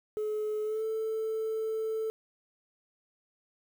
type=tone with pitch glide; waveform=sine; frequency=427 to 441 Hz; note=G#4 to A4; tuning=+48 to +4 cents; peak=-28 dBFS; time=0.17-2.1 s; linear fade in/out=0 ms; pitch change=+56 cents; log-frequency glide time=0.63-0.83 s; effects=tanh soft clip ceiling -26 dBFS + 9-bit